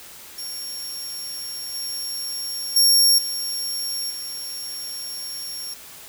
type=tone with level steps; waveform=25% pulse; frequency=5530 Hz; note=F8; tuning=18 cents flat; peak=-25 / -22 / -8 / -20 / -25 dBFS; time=0.38-5.74 s; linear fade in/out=5 ms; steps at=1.74 / 2.76 / 3.18 / 4.1 s; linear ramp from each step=5 ms; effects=white hiss -42 dBFS RMS until 6.08 s